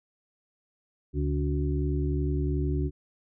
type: harmonic tone with a mistuned harmonic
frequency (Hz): 70.9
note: C#2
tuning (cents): +40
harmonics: 1 / 2 / 4 / 5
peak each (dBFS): -27 / -30 / -33 / -34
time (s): 1.13-2.91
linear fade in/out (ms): 50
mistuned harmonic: 5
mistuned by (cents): +57
effects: none